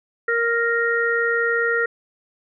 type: harmonic tone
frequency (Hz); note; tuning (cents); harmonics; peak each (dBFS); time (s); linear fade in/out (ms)
466.2; A#4; 0; 1 / 3 / 4; -22 / -22 / -22; 0.28-1.86; 5
effects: none